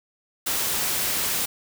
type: noise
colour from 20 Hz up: white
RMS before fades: -25 dBFS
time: 0.46-1.46 s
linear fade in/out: 10 ms
effects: none

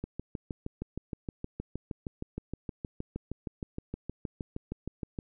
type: click train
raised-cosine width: 3 ms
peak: -22 dBFS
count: 34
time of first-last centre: 0.04-5.188 s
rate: 6.41 Hz
effects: none

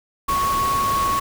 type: tone in noise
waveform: sine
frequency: 1107 Hz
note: C#6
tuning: 3 cents flat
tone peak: -18 dBFS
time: 0.28-1.2 s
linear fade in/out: 10 ms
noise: pink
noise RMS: -28 dBFS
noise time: 0.28-1.2 s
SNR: +7 dB
effects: none

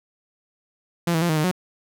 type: tone with pitch steps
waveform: sawtooth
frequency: 171.2 / 161.6 / 172.9 / 156.9 / 153.2 / 182.5 Hz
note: F3 / E3 / F3 / D#3 / D#3 / F#3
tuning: -34 / -34 / -17 / +15 / -27 / -24 cents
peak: -15 dBFS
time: 1.07-1.514 s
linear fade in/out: 5 ms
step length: 74 ms
effects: none

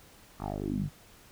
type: tone with low-pass filter sweep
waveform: 10% pulse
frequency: 50.5 Hz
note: G#1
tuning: 48 cents flat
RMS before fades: -33 dBFS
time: 0.38-0.9 s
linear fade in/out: 50 ms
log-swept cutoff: 1200 to 130 Hz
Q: 4.9
effects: pink hiss -56 dBFS RMS until 1.31 s

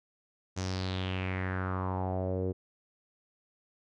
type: tone with low-pass filter sweep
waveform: sawtooth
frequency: 93.2 Hz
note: F#2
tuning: 13 cents sharp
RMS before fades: -33 dBFS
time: 0.56-2.53 s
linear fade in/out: 20 ms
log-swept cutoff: 6400 to 410 Hz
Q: 4.2
effects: none

